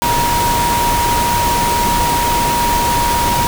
sine tone in noise, 950 Hz, A#5, 33 cents sharp, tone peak -14 dBFS, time 0.02-3.47 s, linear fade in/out 0 ms, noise pink, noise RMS -18 dBFS, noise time 0.02-3.47 s, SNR +1 dB, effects none

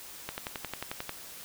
click train, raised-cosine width 0.3 ms, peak -18 dBFS, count 10, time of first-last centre 0.29-1.094 s, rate 11.2 Hz, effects white hiss -46 dBFS RMS until 1.44 s

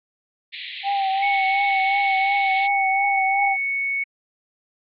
pink band-pass noise, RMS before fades -34 dBFS, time 0.52-2.68 s, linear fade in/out 20 ms, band 1900 to 4100 Hz, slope 96 dB/octave
sine tone with vibrato, 784 Hz, G5, in tune, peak -19 dBFS, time 0.83-3.57 s, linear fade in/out 50 ms, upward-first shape triangle, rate 2.8 Hz, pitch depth 47 cents each way
sine tone, 2217 Hz, C#7, in tune, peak -21 dBFS, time 1.22-4.04 s, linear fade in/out 10 ms
effects AAC 48 kbps

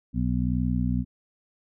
harmonic tone, 61.6 Hz, B1, 4 cents flat, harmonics 1 / 2 / 3 / 4, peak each -28 / -28 / -28 / -28 dBFS, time 0.13-1.05 s, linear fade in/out 50 ms, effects none

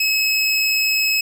25% pulse tone, 2574 Hz, E7, 42 cents flat, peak -12 dBFS, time 0-1.21 s, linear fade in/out 5 ms, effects none

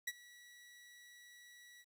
sawtooth tone with ADSR envelope, 1939 Hz, B6, 32 cents flat, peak -32 dBFS, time 0.07-1.85 s, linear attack 8 ms, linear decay 39 ms, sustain -22 dB, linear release 44 ms, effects 12-bit

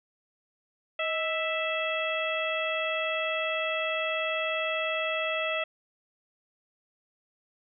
harmonic tone with a mistuned harmonic, 659.3 Hz, E5, in tune, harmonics 1 / 2 / 3 / 4 / 5, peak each -31 / -35 / -35 / -32 / -37 dBFS, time 0.99-5.64 s, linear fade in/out 5 ms, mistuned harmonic 1, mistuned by -74 cents, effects none

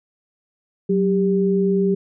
sine tone pair together, 187.07 / 395.9 Hz, F#3 / G4, +19 / +17 cents, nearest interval octave + minor second, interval 1298 cents, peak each -18 dBFS, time 0.89-1.95 s, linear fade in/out 10 ms, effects none

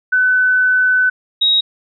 sine tone pair in turn, 1506 / 3795 Hz, F#6 / A#7, +30 / +30 cents, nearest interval octave + major third, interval 1600 cents, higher second, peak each -10 dBFS, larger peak neither, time 0.12-1.1 / 1.41-1.61 s, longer first, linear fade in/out 10 ms, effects none

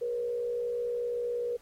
sine tone with frequency modulation, 479.7 Hz, A#4, 50 cents sharp, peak -29 dBFS, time 0.01-1.57 s, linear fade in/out 10 ms, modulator 59.6 Hz, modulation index 0.43, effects pink hiss -62 dBFS RMS until 1.61 s + AAC 48 kbps

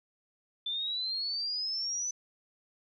sine exponential sweep, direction up, 3520 to 6060 Hz, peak -31 dBFS, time 0.66-2.11 s, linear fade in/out 5 ms, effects none

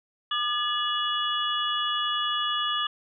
sine tone cluster, 1205 / 1708 / 2910 / 3401 Hz, D6 / G#6 / F#7 / G#7, +44 / +48 / -29 / +40 cents, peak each -28 / -35 / -29 / -31 dBFS, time 0.31-2.87 s, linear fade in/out 5 ms, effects none

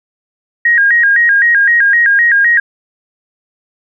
sine tone with vibrato, 1748 Hz, A6, 12 cents flat, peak -6 dBFS, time 0.65-2.6 s, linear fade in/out 5 ms, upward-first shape square, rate 3.9 Hz, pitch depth 130 cents each way, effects none

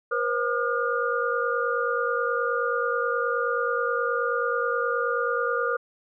sine tone cluster, 479.6 / 529 / 1210 / 1429 Hz, A#4 / C5 / D#6 / F6, +49 / +19 / -49 / +39 cents, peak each -27 / -31 / -28 / -28 dBFS, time 0.11-5.77 s, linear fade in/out 10 ms, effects none

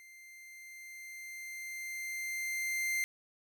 45% pulse tone with level ramp, 2093 Hz, C7, in tune, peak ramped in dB -53 to -30 dBFS, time 0-3.04 s, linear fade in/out 0 ms, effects none

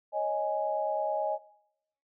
sine chord, C# suspended second, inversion none, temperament just, 554.4 / 623.7 / 831.5 Hz, C#5 / D#5 / G#5, 0 / +4 / +2 cents, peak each -35 / -30 / -31 dBFS, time 0.12-1.39 s, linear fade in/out 50 ms, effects noise-tail reverb RT60 0.8 s tail -20 dB re dry

